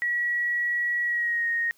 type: tone with pitch glide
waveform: sine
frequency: 1924 to 1863.8 Hz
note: B6 to A#6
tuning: -46 to -1 cents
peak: -23 dBFS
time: 0.02-1.71 s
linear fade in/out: 0 ms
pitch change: -55 cents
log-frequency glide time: 1.04-1.48 s
effects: white hiss -62 dBFS RMS until 1.77 s